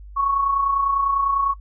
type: tone with amplitude modulation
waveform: sine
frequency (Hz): 1108.7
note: C#6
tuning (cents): 0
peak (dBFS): -15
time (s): 0.16-1.54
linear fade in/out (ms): 20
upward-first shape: sine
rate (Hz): 30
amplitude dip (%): 50
effects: noise-tail reverb RT60 0.1 s tail -21 dB re dry + added 50 Hz sine -37 dBFS peak until 1.6 s